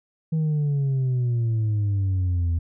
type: exponential sweep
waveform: sine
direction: down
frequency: 161.2 to 82.41 Hz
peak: -17 dBFS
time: 0.32-2.59 s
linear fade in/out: 10 ms
effects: tanh soft clip ceiling -19 dBFS